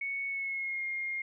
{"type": "tone with pitch glide", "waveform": "sine", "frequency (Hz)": [2217, 2130], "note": ["C#7", "C7"], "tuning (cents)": [0, 30], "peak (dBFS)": -32, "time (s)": [0.01, 1.22], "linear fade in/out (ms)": 5, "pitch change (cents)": -70, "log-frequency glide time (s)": [0.27, 0.84], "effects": []}